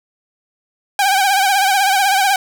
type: tone with vibrato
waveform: sawtooth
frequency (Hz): 784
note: G5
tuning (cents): 0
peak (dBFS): -8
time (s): 0.99-2.36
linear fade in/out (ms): 2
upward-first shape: triangle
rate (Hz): 16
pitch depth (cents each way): 91
effects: none